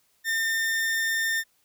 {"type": "tone", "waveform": "40% pulse", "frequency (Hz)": 1807, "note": "A6", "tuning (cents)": 46, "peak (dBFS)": -23, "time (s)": [0.24, 1.44], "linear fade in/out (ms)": 50, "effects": ["white hiss -67 dBFS RMS until 1.64 s"]}